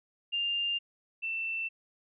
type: tone pair in turn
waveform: sine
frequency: 2800 / 2675 Hz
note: F7 / E7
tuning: +4 / +25 cents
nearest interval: minor second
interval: 79 cents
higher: first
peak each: -28 / -31 dBFS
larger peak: first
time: 0.32-0.79 / 1.22-1.69 s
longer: neither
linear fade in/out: 20 ms
effects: none